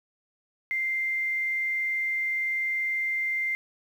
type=tone with quantisation; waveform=sine; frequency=2093 Hz; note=C7; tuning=in tune; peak=-25 dBFS; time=0.71-3.55 s; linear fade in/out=0 ms; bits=9; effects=none